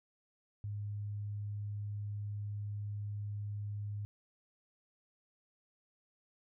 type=tone; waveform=sine; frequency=103.2 Hz; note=G#2; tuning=10 cents flat; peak=-37 dBFS; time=0.64-4.05 s; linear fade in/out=0 ms; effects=none